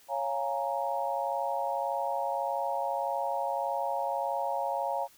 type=chord; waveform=sine; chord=Bb minor seventh; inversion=first; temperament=equal; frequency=554.4 / 698.5 / 830.6 / 932.3 Hz; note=Db5 / F5 / Ab5 / Bb5; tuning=0 / 0 / 0 / 0 cents; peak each=-34 dBFS; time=0.08-5.08 s; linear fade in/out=50 ms; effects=white hiss -59 dBFS RMS until 5.17 s